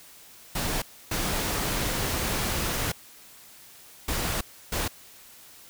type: noise bursts at uneven times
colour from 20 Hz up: pink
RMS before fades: -28 dBFS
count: 4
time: 0.55-0.82 / 1.11-2.92 / 4.08-4.41 / 4.72-4.88 s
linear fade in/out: 5 ms
effects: white hiss -50 dBFS RMS until 5.69 s